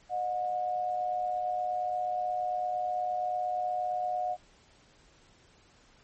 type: tone pair together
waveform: sine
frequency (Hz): 616.4 / 725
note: D#5 / F#5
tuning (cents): -16 / -35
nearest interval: minor third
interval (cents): 281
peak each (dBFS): -36 / -29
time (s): 0.09-4.37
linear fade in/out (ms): 50
effects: pink hiss -61 dBFS RMS until 6.03 s + MP3 32 kbps